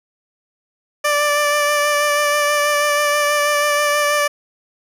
15% pulse tone with vibrato, 587.3 Hz, D5, in tune, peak -8 dBFS, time 1.04-4.28 s, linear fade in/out 10 ms, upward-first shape sine, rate 6.2 Hz, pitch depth 17 cents each way, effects resampled to 32000 Hz + 8-bit

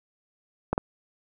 clicks, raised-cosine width 1 ms, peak -10 dBFS, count 2, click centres 0.73 / 0.779 s, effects none

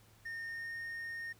triangle tone with pitch glide, 1829 to 1841.7 Hz, A#6 to A#6, -33 to -21 cents, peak -38 dBFS, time 0.25-1.33 s, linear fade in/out 10 ms, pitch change +12 cents, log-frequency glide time 0.43-0.75 s, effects added 109 Hz sine -64 dBFS peak until 1.39 s + pink hiss -65 dBFS RMS until 1.39 s

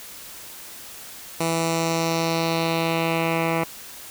10% pulse tone with low-pass filter sweep, 164.81 Hz, E3, in tune, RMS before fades -23 dBFS, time 1.4-3.64 s, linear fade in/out 5 ms, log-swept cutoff 9700 to 2000 Hz, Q 1.9, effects white hiss -40 dBFS RMS until 4.1 s

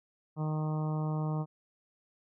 harmonic tone, 154.5 Hz, D#3, 12 cents flat, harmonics 1 / 2 / 3 / 4 / 5 / 6 / 7 / 8, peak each -30 / -41 / -44 / -45 / -45 / -47 / -47 / -51 dBFS, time 0.36-1.46 s, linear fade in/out 50 ms, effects none

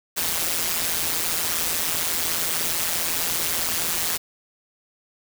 white noise with amplitude modulation, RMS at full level -21 dBFS, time 0.16-4.18 s, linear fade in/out 20 ms, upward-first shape sine, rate 167 Hz, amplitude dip 80%, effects none

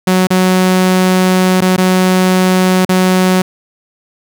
sawtooth tone with dropouts, 185 Hz, F#3, in tune, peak -4 dBFS, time 0.07-3.42 s, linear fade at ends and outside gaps 5 ms, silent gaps 0.271-0.304 / 1.608-1.618 / 1.765-1.779 / 2.851-2.891 s, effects none

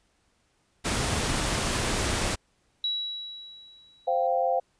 pink noise, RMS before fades -27 dBFS, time 0.84-2.36 s, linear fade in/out 20 ms
sine tone with exponential decay, 3900 Hz, B7, 23 cents flat, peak -24 dBFS, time 2.84-4.27 s, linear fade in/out 2 ms, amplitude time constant 310 ms
sine chord, C suspended fourth, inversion none, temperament equal, 523.3 / 698.5 / 784 Hz, C5 / F5 / G5, 0 / 0 / 0 cents, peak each -26 / -26 / -28 dBFS, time 4.07-4.6 s, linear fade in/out 10 ms
effects pink hiss -69 dBFS RMS until 4.79 s + resampled to 22050 Hz

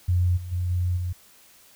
sine tone with level steps, 89.2 Hz, F2, 37 cents sharp, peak -18 / -32 / -23 / -21 / -25 dBFS, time 0.08-1.13 s, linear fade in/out 10 ms, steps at 0.36 / 0.51 / 0.69 / 0.96 s, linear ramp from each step 20 ms, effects white hiss -54 dBFS RMS until 1.75 s

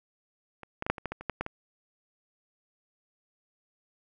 clicks, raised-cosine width 0.5 ms, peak -28 / -17 / -18 / -8 / -24 / -17 / -19 / -26 / -14 / -15 / -20 dBFS, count 11, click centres 0.633 / 0.824 / 0.865 / 0.9 / 0.982 / 1.057 / 1.12 / 1.21 / 1.297 / 1.41 / 1.464 s, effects none

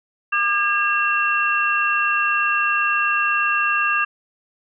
sine tone cluster, 1203 / 1631 / 2717 Hz, D6 / G#6 / F7, +41 / -32 / -48 cents, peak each -21 dBFS, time 0.32-4.05 s, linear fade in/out 10 ms, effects none

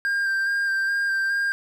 triangle tone with vibrato, 1592 Hz, G6, 26 cents sharp, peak -19 dBFS, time 0.05-1.52 s, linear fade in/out 0 ms, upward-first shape square, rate 2.4 Hz, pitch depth 16 cents each way, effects none

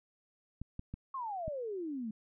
clicks, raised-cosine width 5 ms, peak -28 dBFS, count 4, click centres 0.616 / 0.794 / 0.94 / 1.48 s
sine exponential sweep, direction down, 1108.7 to 209.8 Hz, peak -36 dBFS, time 1.14-2.11 s, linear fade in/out 5 ms
effects none

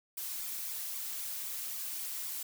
blue noise with flanger, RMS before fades -39 dBFS, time 0.17-2.43 s, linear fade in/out 5 ms, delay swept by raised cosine 0.85 to 3.45 ms, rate 3.8 Hz, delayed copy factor +0.55, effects none

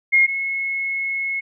sine tone pair in turn, 2144 / 2179 Hz, C7 / C#7, +42 / -30 cents, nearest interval unison, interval 28 cents, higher second, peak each -11 / -21 dBFS, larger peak first, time 0.12-0.27 / 0.27-1.41 s, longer second, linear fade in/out 20 ms, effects none

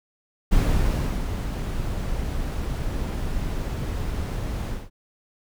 brown noise with ADSR envelope, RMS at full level -19 dBFS, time 0.51-4.9 s, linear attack 18 ms, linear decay 710 ms, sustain -8 dB, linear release 200 ms, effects none

